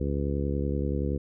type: harmonic tone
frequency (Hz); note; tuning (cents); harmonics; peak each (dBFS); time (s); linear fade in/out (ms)
70.6; C#2; +32; 1 / 2 / 3 / 4 / 5 / 6 / 7; -29 / -32 / -34 / -35 / -36 / -37 / -37; 0-1.18; 10
effects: none

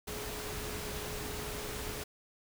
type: tone in noise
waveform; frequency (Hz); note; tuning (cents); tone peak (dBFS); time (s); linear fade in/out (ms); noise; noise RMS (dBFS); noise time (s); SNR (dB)
sine; 421.8; G#4; +27; -45; 0.07-2.04; 10; pink; -40; 0.07-2.04; -8
effects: none

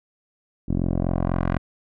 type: tone with low-pass filter sweep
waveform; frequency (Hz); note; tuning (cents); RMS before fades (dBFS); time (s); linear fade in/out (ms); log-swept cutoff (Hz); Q
10% pulse; 44; F1; +14; -23; 0.68-1.58; 10; 300 to 1800; 1.2
effects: none

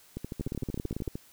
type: two click trains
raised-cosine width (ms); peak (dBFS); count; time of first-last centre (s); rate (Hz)
3; -20 / -22; 13 / 14; 0.41-1.077 / 0.17-1.155; 18 / 13.2
effects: white hiss -58 dBFS RMS until 1.32 s

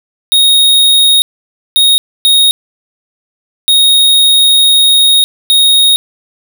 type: tone bursts at uneven times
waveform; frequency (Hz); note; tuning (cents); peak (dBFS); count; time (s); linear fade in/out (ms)
square; 3738; A#7; +4; -5; 5; 0.32-1.22 / 1.76-1.98 / 2.25-2.51 / 3.68-5.24 / 5.5-5.96; 0
effects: none

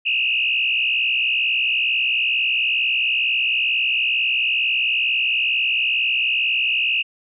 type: tone with frequency modulation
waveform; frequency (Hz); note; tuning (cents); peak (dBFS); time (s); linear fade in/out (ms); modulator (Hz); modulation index
sine; 2692; E7; +36; -17; 0.05-7.03; 20; 62.2; 2.8
effects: none

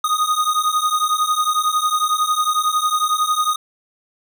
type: beating tone pair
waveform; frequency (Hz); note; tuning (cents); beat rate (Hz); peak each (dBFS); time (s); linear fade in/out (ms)
square; 1235 / 1246; D#6 / D#6; -13 / +2; 11; -20 / -20; 0.04-3.56; 5
effects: none

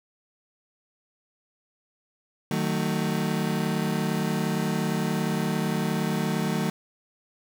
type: chord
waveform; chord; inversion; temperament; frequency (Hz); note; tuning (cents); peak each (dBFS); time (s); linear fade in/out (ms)
35% pulse; D# diminished; none; just; 155.56 / 186.68 / 224; D#3 / F#3 / A3; 0 / +16 / +31; -27; 2.51-6.7; 2
effects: none

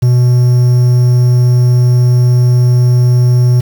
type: tone with quantisation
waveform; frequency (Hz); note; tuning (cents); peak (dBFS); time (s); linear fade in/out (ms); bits
triangle; 123.47; B2; 0; -3; 0.02-3.61; 10; 5
effects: none

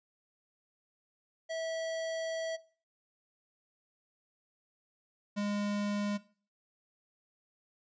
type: tone pair in turn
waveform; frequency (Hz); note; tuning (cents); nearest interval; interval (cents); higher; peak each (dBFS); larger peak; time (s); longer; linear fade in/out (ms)
square; 651 / 205.1; E5 / G#3; -22 / -21; octave + minor sixth; 1999; first; -35 / -32; second; 1.49-2.57 / 5.36-6.18; first; 20
effects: noise-tail reverb RT60 0.4 s tail -18 dB re dry + resampled to 16000 Hz

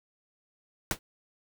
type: noise with exponential decay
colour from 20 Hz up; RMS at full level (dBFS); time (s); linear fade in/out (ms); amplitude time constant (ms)
pink; -24; 0.91-0.99; 1; 16
effects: none

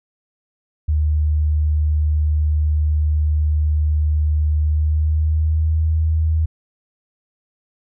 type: tone with pitch glide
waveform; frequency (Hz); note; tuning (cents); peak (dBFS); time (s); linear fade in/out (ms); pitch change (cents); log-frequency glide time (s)
sine; 76 to 79.32; D#2 to D#2; -40 to +34; -14; 0.88-6.46; 10; +74; 4.61-5.85
effects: none

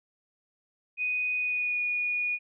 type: tone with pitch glide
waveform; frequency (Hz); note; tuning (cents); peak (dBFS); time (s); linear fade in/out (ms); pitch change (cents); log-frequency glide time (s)
sine; 2489 to 2453; D#7 to D#7; 0 to -25; -26; 0.97-2.39; 50; -25; 1.36-1.81
effects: none

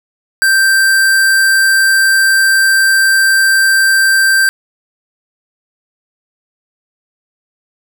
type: tone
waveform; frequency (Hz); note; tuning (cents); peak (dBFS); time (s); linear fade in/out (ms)
square; 1568; G6; 0; -8; 0.42-4.49; 0
effects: none

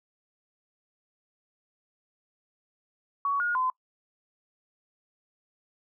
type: tone with pitch steps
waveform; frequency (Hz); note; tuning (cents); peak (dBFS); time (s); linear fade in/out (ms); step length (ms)
sine; 1123 / 1434 / 1024; C#6 / F6 / C6; +22 / +45 / -38; -24; 3.25-3.7; 2; 150
effects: noise-tail reverb RT60 0.1 s tail -24 dB re dry

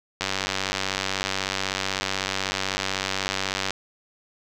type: click train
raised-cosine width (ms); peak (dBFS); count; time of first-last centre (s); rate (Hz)
0.2; -7; 337; 0.21-3.706; 96.1
effects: none

